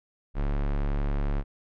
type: tone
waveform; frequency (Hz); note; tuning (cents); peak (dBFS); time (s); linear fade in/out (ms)
square; 35.51; C#1; +43; -25; 0.34-1.44; 50
effects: low-pass 2000 Hz 12 dB/octave